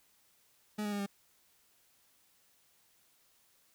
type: tone with pitch steps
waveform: 40% pulse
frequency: 211 / 207.1 / 203.3 / 199.62 Hz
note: G#3 / G#3 / G#3 / G3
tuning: +28 / -5 / -37 / +32 cents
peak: -33 dBFS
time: 0.78-1.064 s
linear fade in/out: 10 ms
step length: 71 ms
effects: white hiss -69 dBFS RMS until 3.74 s

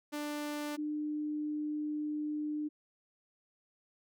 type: tone pair in turn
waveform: sawtooth / sine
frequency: 295.6 / 300.6 Hz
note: D4 / D4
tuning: +11 / +40 cents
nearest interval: unison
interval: 29 cents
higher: second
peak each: -32 / -33 dBFS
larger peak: first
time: 0.12-0.77 / 0.77-2.69 s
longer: second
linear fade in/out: 20 ms
effects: none

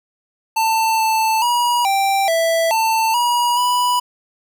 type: tone with pitch steps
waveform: square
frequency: 891 / 884 / 963 / 784 / 660 / 892 / 963 / 984 Hz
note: A5 / A5 / B5 / G5 / E5 / A5 / B5 / B5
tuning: +22 / +8 / -44 / 0 / +2 / +23 / -44 / -7 cents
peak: -15 dBFS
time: 0.56-4 s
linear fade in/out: 10 ms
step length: 430 ms
effects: none

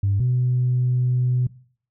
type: tone pair in turn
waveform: sine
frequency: 99.3 / 125.11 Hz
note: G2 / B2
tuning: +23 / +23 cents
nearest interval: major third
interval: 400 cents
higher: second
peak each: -16 dBFS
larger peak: neither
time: 0.03-0.2 / 0.2-1.47 s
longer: second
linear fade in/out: 5 ms
effects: noise-tail reverb RT60 0.5 s tail -20 dB re dry + tanh soft clip ceiling -13 dBFS

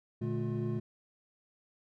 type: tone cluster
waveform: triangle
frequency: 117.6 / 146.3 / 214.8 / 356.3 Hz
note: A#2 / D3 / A3 / F4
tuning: +16 / -6 / -41 / +35 cents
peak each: -33 / -37 / -35 / -36 dBFS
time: 0.21-0.8 s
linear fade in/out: 10 ms
effects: none

